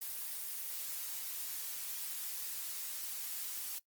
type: noise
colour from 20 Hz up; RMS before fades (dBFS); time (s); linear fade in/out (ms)
blue; -41; 0.01-3.79; 10
effects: noise-tail reverb RT60 0.1 s tail -19 dB re dry + Opus 24 kbps